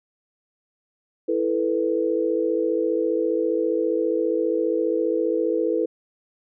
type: chord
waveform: sine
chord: E suspended fourth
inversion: none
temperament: just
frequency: 329.6 / 439.5 / 494.4 Hz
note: E4 / A4 / B4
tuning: 0 / -2 / +2 cents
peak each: -24 dBFS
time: 1.28-5.86 s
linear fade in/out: 10 ms
effects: none